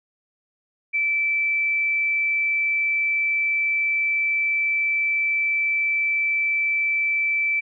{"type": "tone", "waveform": "sine", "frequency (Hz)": 2323, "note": "D7", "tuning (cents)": -20, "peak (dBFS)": -19, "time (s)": [0.93, 7.61], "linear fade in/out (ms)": 20, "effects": []}